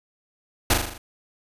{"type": "noise with echo", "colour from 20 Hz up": "pink", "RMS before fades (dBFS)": -17, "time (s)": [0.7, 0.74], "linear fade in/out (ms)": 5, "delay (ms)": 40, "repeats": 6, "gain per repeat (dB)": -4, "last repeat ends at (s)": 0.98, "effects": ["resampled to 32000 Hz"]}